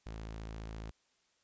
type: tone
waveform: sawtooth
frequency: 54.6 Hz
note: A1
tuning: 13 cents flat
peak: -38 dBFS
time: 0.06-0.91 s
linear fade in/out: 5 ms
effects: white hiss -74 dBFS RMS until 1.43 s + resampled to 16000 Hz